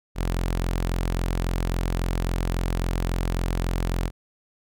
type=tone; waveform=sawtooth; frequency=43.65 Hz; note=F1; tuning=in tune; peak=-19 dBFS; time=0.15-4.11 s; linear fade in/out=50 ms; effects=none